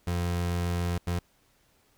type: tone bursts at uneven times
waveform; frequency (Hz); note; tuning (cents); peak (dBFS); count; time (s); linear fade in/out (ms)
30% pulse; 87.31; F2; 0; -24; 2; 0.07-0.98 / 1.07-1.19; 5
effects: pink hiss -66 dBFS RMS until 1.97 s